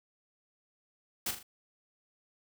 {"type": "noise with echo", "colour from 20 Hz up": "white", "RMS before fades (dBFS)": -33, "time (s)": [1.26, 1.31], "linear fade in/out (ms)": 5, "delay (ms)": 40, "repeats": 3, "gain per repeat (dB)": -7, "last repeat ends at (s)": 1.43, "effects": []}